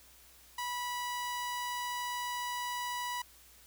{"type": "tone", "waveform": "sawtooth", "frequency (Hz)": 979, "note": "B5", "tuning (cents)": -15, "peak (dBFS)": -31, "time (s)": [0.58, 3.22], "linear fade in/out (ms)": 5, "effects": ["added 60 Hz sine -65 dBFS peak until 3.66 s", "white hiss -59 dBFS RMS until 3.66 s"]}